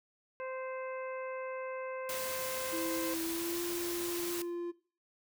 harmonic tone, 520 Hz, C5, 11 cents flat, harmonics 1 / 2 / 3 / 4 / 5, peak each -39 / -45 / -49 / -51 / -53 dBFS, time 0.4-3.14 s, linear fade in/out 0 ms
white noise, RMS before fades -40 dBFS, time 2.09-4.42 s, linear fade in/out 2 ms
triangle tone with pitch glide, 329 to 346.4 Hz, E4 to F4, -3 to -14 cents, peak -33 dBFS, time 2.72-4.72 s, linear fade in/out 20 ms, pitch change +89 cents, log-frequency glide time 3.22-3.62 s
effects noise-tail reverb RT60 0.4 s tail -18 dB re dry

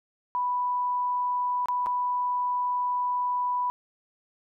sine tone with dropouts, 987.8 Hz, B5, in tune, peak -24 dBFS, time 0.35-3.7 s, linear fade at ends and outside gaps 0 ms, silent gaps 1.658-1.685 / 1.861-1.868 s, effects none

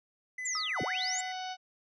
triangle tone with tremolo, 2010 Hz, B6, 30 cents sharp, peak -34 dBFS, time 0.38-1.32 s, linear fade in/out 5 ms, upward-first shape square, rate 3.2 Hz, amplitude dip 40%
sine linear two-way sweep, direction down then up, 7520 to 80.3 to 7520 Hz, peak -32 dBFS, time 0.45-1.21 s, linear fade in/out 5 ms, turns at 0.82 s
triangle tone with exponential decay, 1262 Hz, D#6, 24 cents sharp, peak -31 dBFS, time 0.55-0.98 s, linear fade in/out 2 ms, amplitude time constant 92 ms
harmonic tone, 743 Hz, F#5, 7 cents sharp, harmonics 1 / 2 / 3 / 4 / 5 / 6 / 7 / 8, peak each -37 / -46 / -49 / -46 / -48 / -50 / -52 / -52 dBFS, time 0.75-1.57 s, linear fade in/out 50 ms
effects resampled to 24000 Hz

